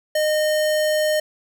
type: tone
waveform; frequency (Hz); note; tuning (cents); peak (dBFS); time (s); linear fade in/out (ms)
square; 613; D#5; -26; -18; 0.15-1.2; 5
effects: none